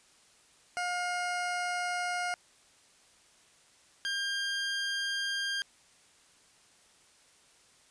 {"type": "tone pair in turn", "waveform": "20% pulse", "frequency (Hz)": [713, 1600.6], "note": ["F5", "G6"], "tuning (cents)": [36, 36], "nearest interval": "octave + major second", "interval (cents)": 1400, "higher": "second", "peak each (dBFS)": -26, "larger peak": "neither", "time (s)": [[0.77, 2.34], [4.05, 5.62]], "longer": "neither", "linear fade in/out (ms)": 0, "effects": ["white hiss -62 dBFS RMS until 7.9 s", "resampled to 22050 Hz"]}